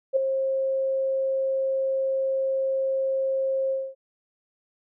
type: tone with ADSR envelope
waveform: sine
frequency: 534 Hz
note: C5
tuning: 35 cents sharp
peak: -15 dBFS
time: 0.13-3.95 s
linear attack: 33 ms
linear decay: 7 ms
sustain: -7 dB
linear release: 240 ms
effects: none